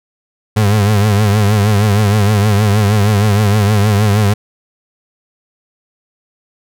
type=tone with vibrato; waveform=35% pulse; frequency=103.83 Hz; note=G#2; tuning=in tune; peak=-7 dBFS; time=0.56-4.34 s; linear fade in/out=10 ms; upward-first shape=triangle; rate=6.4 Hz; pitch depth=99 cents each way; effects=none